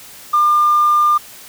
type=tone with tanh clipping; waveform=triangle; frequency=1200 Hz; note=D6; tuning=37 cents sharp; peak=-9 dBFS; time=0.33-1.18 s; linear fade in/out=10 ms; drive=1 dB; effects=white hiss -38 dBFS RMS until 1.48 s